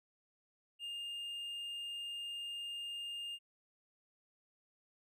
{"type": "tone", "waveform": "triangle", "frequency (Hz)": 2817, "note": "F7", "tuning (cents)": 14, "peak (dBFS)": -39, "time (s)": [0.79, 3.39], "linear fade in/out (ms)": 50, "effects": []}